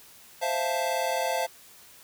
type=chord; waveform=square; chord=F major seventh; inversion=second; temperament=equal; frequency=523.3 / 659.3 / 698.5 / 880 Hz; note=C5 / E5 / F5 / A5; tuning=0 / 0 / 0 / 0 cents; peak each=-32 dBFS; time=0.41-1.47 s; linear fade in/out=20 ms; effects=white hiss -52 dBFS RMS until 2.03 s